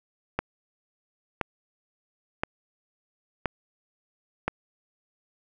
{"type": "click train", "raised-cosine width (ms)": 0.5, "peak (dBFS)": -10, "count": 5, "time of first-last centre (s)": [0.39, 4.48], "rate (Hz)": 0.978, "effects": []}